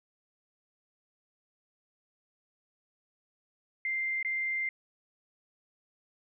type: tone with dropouts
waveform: sine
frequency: 2093 Hz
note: C7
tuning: in tune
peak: -29 dBFS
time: 3.85-4.69 s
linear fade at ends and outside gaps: 2 ms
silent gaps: 4.228-4.248 s
effects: none